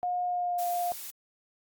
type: tone with pitch glide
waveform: sine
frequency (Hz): 717 to 703.5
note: F5 to F5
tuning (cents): +45 to +12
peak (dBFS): -27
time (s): 0.03-0.92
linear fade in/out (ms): 0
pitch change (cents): -33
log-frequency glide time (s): 0.25-0.68
type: noise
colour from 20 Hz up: blue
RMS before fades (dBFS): -40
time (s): 0.58-1.11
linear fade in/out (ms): 10
effects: Opus 48 kbps